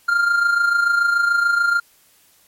triangle tone with amplitude modulation, 1398 Hz, F6, 1 cent sharp, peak -10 dBFS, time 0.08-1.8 s, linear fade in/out 10 ms, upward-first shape sine, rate 26.9 Hz, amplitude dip 55%, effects white hiss -55 dBFS RMS until 2.47 s + MP3 64 kbps

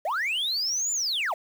sine linear two-way sweep, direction up then down, 554.4 to 7200 to 554.4 Hz, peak -22 dBFS, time 0.05-1.34 s, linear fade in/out 5 ms, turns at 0.92 s, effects tanh soft clip ceiling -24 dBFS + 8-bit

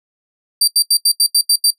25% pulse tone bursts, 4686 Hz, D8, 5 cents flat, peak -5 dBFS, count 8, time 0.61-1.706 s, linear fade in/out 5 ms, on 67 ms, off 80 ms, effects noise-tail reverb RT60 0.1 s tail -18 dB re dry

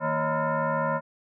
sine tone with frequency modulation, 232.4 Hz, A#3, 5 cents flat, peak -23 dBFS, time 0-1.01 s, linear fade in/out 50 ms, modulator 391 Hz, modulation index 3, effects none

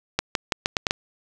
clicks, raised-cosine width 0.2 ms, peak -3 dBFS, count 7, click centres 0.19 / 0.352 / 0.522 / 0.659 / 0.768 / 0.868 / 0.909 s, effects none

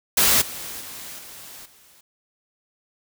white noise with level steps, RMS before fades -17 / -34 / -37 / -41 / -53 dBFS, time 0.17-2.01 s, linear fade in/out 5 ms, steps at 0.41 / 0.8 / 1.18 / 1.65 s, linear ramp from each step 10 ms, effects none

